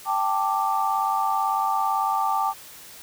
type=chord; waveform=sine; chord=G suspended second; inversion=none; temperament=just; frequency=784 / 882 / 1176 Hz; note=G5 / A5 / D6; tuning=0 / +4 / +2 cents; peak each=-25 dBFS; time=0.05-2.54 s; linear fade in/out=50 ms; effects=white hiss -44 dBFS RMS until 3.02 s